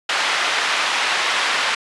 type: band-pass noise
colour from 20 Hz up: pink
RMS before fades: -20 dBFS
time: 0.09-1.75 s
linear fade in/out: 5 ms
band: 1100 to 3800 Hz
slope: 12 dB/octave
effects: resampled to 24000 Hz